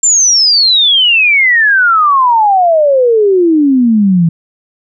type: exponential sweep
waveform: sine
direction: down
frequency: 7390 to 161.2 Hz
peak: -5 dBFS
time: 0.03-4.29 s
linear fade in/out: 5 ms
effects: none